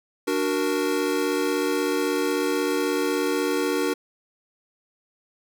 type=chord; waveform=square; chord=D augmented; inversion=none; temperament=equal; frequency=293.7 / 370 / 466.2 Hz; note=D4 / F#4 / A#4; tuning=0 / 0 / 0 cents; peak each=-27 dBFS; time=0.27-3.94 s; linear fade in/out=10 ms; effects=none